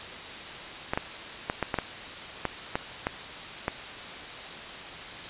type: clicks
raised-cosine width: 0.5 ms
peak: -11 dBFS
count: 10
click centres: 0.935 / 0.975 / 1.499 / 1.627 / 1.742 / 1.787 / 2.453 / 2.755 / 3.069 / 3.681 s
effects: white hiss -39 dBFS RMS until 5.29 s + resampled to 8000 Hz